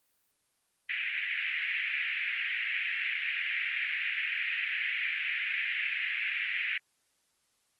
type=band-pass noise; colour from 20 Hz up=white; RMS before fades=-33 dBFS; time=0.89-6.78 s; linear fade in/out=5 ms; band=1800 to 2600 Hz; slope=48 dB/octave; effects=white hiss -74 dBFS RMS until 7.79 s + Opus 32 kbps